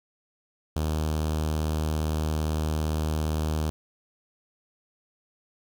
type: tone with notch filter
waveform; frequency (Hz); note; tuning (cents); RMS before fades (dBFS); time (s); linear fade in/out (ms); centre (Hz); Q
sawtooth; 77.6; D#2; -4; -27; 0.76-3.7; 0; 2000; 1.4
effects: 9-bit